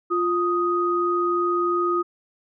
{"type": "tone pair together", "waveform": "sine", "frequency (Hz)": [349.9, 1247], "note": ["F4", "D#6"], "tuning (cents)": [3, 3], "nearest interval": "octave + minor seventh", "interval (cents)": 2200, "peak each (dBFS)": -22, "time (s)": [0.1, 2.03], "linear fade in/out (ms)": 20, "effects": []}